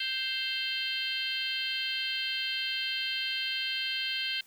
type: harmonic tone with a mistuned harmonic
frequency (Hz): 523.3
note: C5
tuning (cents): 0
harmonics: 3 / 4 / 5 / 6 / 7 / 8 / 9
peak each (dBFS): -39 / -40 / -37 / -33 / -44 / -38 / -45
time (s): 0-4.41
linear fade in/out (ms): 5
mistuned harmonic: 5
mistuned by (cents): +33
effects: white hiss -60 dBFS RMS until 4.46 s